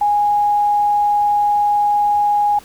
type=tone; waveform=sine; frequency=826 Hz; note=G#5; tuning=10 cents flat; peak=-12 dBFS; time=0.01-2.59 s; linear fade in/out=5 ms; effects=pink hiss -43 dBFS RMS until 2.64 s